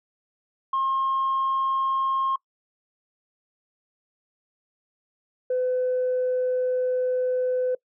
sine tone pair in turn, 1071 / 505.4 Hz, C6 / B4, +40 / +40 cents, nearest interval octave + minor second, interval 1300 cents, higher first, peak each -20 dBFS, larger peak neither, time 0.73-2.36 / 5.5-7.75 s, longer second, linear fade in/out 5 ms, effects noise-tail reverb RT60 0.1 s tail -24 dB re dry + tanh soft clip ceiling -18 dBFS

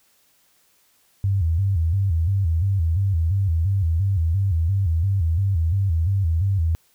sine tone with vibrato, 89.6 Hz, F2, 45 cents sharp, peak -17 dBFS, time 1.24-6.75 s, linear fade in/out 0 ms, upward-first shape square, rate 2.9 Hz, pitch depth 160 cents each way, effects white hiss -61 dBFS RMS until 6.94 s

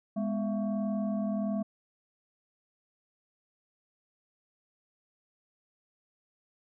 sine tone with frequency modulation, 206.9 Hz, G#3, 6 cents flat, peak -28 dBFS, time 0.16-1.63 s, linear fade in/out 10 ms, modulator 455 Hz, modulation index 0.8, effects none

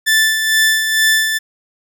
sawtooth tone with tremolo, 1760 Hz, A6, in tune, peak -6 dBFS, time 0.06-1.39 s, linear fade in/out 20 ms, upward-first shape sine, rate 2.2 Hz, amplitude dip 50%, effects none

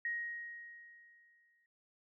sine tone with exponential decay, 1881 Hz, A#6, 15 cents sharp, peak -34 dBFS, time 0.05-1.66 s, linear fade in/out 2 ms, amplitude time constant 350 ms, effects noise-tail reverb RT60 0.4 s tail -23 dB re dry

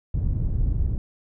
pink low-pass noise, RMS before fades -23 dBFS, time 0.14-0.98 s, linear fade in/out 2 ms, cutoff 110 Hz, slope 12 dB/octave, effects none

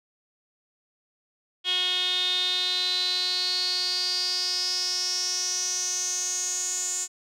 sawtooth tone with band-pass filter sweep, 364.2 Hz, F#4, 27 cents flat, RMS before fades -27 dBFS, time 1.64-7.08 s, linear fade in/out 50 ms, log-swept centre 3300 to 7200 Hz, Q 9.6, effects none

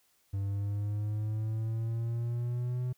triangle exponential sweep, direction up, 98 to 126.1 Hz, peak -28 dBFS, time 0.33-2.93 s, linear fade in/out 10 ms, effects white hiss -70 dBFS RMS until 2.97 s

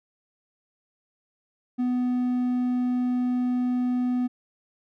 triangle tone, 248.6 Hz, B3, 12 cents sharp, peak -20 dBFS, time 1.78-4.28 s, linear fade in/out 20 ms, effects none

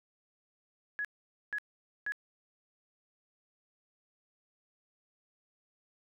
sine tone bursts, 1680 Hz, G#6, 19 cents sharp, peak -32 dBFS, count 3, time 0.99-2.121 s, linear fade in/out 0 ms, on 57 ms, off 480 ms, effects none

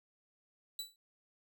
sawtooth tone with exponential decay, 3951 Hz, B7, in tune, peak -32 dBFS, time 0.79-0.96 s, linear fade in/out 2 ms, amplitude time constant 36 ms, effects none

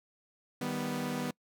sawtooth chord, Eb augmented, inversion none, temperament equal, 155.56 / 196 / 246.9 Hz, Eb3 / G3 / B3, 0 / 0 / 0 cents, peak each -35 / -35 / -31 dBFS, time 0.61-1.31 s, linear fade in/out 5 ms, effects noise-tail reverb RT60 0.1 s tail -25 dB re dry

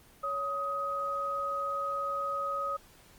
sine tone pair together, 559 / 1257.8 Hz, C#5 / D#6, +14 / +18 cents, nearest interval octave + major second, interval 1404 cents, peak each -37 / -31 dBFS, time 0.23-2.77 s, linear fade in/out 10 ms, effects pink hiss -58 dBFS RMS until 3.18 s + Opus 24 kbps

